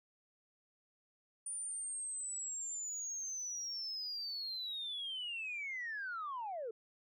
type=linear sweep; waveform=sine; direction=down; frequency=9370 to 423.5 Hz; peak=-38 dBFS; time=1.46-6.71 s; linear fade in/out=5 ms; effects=tanh soft clip ceiling -35 dBFS